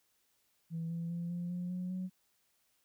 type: tone with pitch steps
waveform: sine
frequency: 164.81 / 167.98 / 171.21 / 174.51 / 177.87 / 181.29 / 184.78 Hz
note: E3 / E3 / F3 / F3 / F3 / F#3 / F#3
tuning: 0 / +33 / -34 / -1 / +32 / -35 / -2 cents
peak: -34 dBFS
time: 0.7-2.1 s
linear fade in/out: 50 ms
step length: 200 ms
effects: tanh soft clip ceiling -32 dBFS + white hiss -75 dBFS RMS until 2.84 s